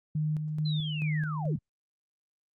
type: tone with tremolo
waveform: sine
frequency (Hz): 153.3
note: D#3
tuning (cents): -25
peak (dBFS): -26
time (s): 0.15-1.56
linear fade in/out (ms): 5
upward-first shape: square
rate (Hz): 2.3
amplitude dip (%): 40
type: linear sweep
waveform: sine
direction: down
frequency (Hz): 4130 to 69.3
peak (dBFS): -36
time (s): 0.65-1.59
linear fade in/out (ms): 10
effects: Opus 48 kbps